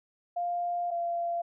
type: tone pair in turn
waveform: sine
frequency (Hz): 700 / 687.2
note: F5 / F5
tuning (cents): +4 / -28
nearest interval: unison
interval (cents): 32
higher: first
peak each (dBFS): -28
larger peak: neither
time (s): 0.36-0.91 / 0.91-1.42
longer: first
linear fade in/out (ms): 10
effects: none